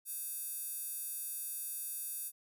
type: tone with high-pass filter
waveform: square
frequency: 520 Hz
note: C5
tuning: 11 cents flat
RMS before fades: -41 dBFS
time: 0.05-2.32 s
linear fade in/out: 50 ms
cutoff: 11000 Hz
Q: 2.4
effects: none